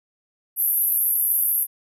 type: band-pass noise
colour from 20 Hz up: white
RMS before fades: -21 dBFS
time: 0.56-1.67 s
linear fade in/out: 50 ms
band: 11000 to 13000 Hz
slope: 96 dB/octave
effects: none